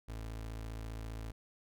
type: tone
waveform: 30% pulse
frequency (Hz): 55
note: A1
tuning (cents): 0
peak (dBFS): -38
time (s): 0.08-1.32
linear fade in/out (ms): 10
effects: none